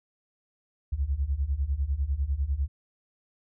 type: beating tone pair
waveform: sine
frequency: 64 / 74 Hz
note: C2 / D2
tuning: -38 / +14 cents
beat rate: 10 Hz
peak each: -29 / -27 dBFS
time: 0.92-2.68 s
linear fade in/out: 10 ms
effects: none